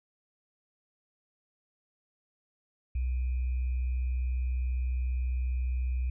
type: tone with sample-and-hold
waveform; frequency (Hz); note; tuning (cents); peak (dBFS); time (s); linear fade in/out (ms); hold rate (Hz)
sine; 62.7; B1; +27; -27; 2.95-6.1; 5; 2450
effects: resampled to 8000 Hz